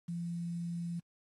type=tone with quantisation; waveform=sine; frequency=171.1 Hz; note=F3; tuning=35 cents flat; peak=-35 dBFS; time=0.08-1 s; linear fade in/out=10 ms; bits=10; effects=AAC 32 kbps